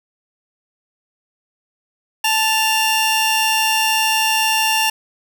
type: tone pair together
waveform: sawtooth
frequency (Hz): 878 / 2787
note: A5 / F7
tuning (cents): -4 / -4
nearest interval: octave + minor sixth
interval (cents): 2000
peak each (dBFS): -14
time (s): 2.24-4.9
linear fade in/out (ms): 5
effects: none